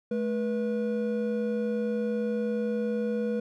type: tone pair together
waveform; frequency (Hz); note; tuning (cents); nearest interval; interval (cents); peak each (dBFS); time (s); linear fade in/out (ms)
triangle; 216 / 484.9; A3 / B4; -32 / -32; octave + major second; 1400; -27; 0.11-3.4; 5
effects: none